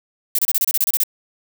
violet noise bursts, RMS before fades -17 dBFS, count 11, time 0.35-1.036 s, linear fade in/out 2 ms, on 36 ms, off 29 ms, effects none

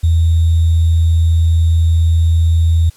sine tone with sample-and-hold, 82.41 Hz, E2, in tune, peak -8 dBFS, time 0.03-2.9 s, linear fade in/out 10 ms, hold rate 3675 Hz, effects white hiss -47 dBFS RMS until 2.96 s + low-pass 12000 Hz 12 dB/octave

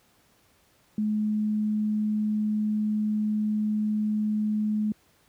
sine tone, 212.7 Hz, G#3, 42 cents sharp, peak -23 dBFS, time 0.98-4.92 s, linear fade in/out 2 ms, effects pink hiss -63 dBFS RMS until 5.28 s + high-pass 60 Hz 12 dB/octave

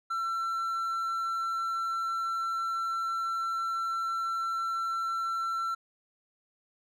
triangle tone, 1347 Hz, E6, 37 cents sharp, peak -27 dBFS, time 0.1-5.75 s, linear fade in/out 10 ms, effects none

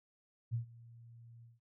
sine tone with ADSR envelope, 116.7 Hz, A#2, 2 cents sharp, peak -31 dBFS, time 0.51-1.6 s, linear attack 32 ms, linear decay 110 ms, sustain -22 dB, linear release 170 ms, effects none

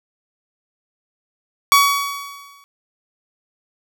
sawtooth tone with exponential decay, 1129 Hz, C#6, 31 cents sharp, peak -4 dBFS, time 1.72-2.64 s, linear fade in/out 0 ms, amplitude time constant 200 ms, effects none

